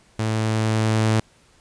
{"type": "tone with level ramp", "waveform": "sawtooth", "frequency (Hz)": 110, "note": "A2", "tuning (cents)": 0, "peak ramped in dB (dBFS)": [-17, -12], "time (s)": [0.19, 1.2], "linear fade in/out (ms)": 5, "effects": ["pink hiss -56 dBFS RMS until 1.6 s", "resampled to 22050 Hz"]}